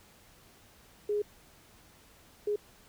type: tone bursts at uneven times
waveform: sine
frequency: 415.3 Hz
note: G#4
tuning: in tune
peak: -27 dBFS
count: 2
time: 1.09-1.22 / 2.47-2.56 s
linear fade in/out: 5 ms
effects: pink hiss -59 dBFS RMS until 2.88 s